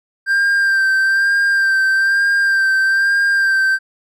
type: tone with vibrato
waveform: triangle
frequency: 1581 Hz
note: G6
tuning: 14 cents sharp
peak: -10 dBFS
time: 0.26-3.79 s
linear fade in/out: 50 ms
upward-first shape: sine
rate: 1.1 Hz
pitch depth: 27 cents each way
effects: none